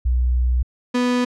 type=tone pair in turn; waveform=sine / 35% pulse; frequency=61.74 / 247 Hz; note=B1 / B3; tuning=0 / 0 cents; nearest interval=2 octaves; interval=2400 cents; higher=second; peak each=-15 dBFS; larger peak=neither; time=0.05-0.63 / 0.94-1.25 s; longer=first; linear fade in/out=10 ms; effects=low-pass 6000 Hz 12 dB/octave